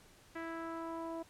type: tone with low-pass filter sweep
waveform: sawtooth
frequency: 329.6 Hz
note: E4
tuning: in tune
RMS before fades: -42 dBFS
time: 0.35-1.23 s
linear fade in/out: 10 ms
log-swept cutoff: 1900 to 800 Hz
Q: 2.6
effects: pink hiss -62 dBFS RMS until 1.29 s + low-pass 12000 Hz 12 dB/octave